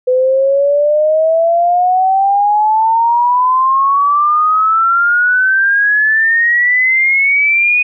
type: exponential sweep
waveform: sine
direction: up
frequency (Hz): 502 to 2489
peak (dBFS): -8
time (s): 0.07-7.83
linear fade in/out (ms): 10
effects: none